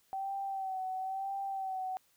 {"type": "tone with vibrato", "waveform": "sine", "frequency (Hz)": 768, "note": "G5", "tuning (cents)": -36, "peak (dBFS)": -34, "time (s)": [0.13, 1.97], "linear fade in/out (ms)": 0, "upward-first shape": "sine", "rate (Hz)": 1, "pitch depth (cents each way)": 42, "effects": ["white hiss -70 dBFS RMS until 2.16 s"]}